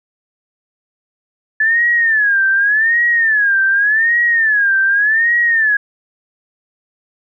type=tone with vibrato; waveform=sine; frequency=1725 Hz; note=A6; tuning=35 cents flat; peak=-10 dBFS; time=1.6-5.77 s; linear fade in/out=5 ms; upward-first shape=sine; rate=0.86 Hz; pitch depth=170 cents each way; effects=none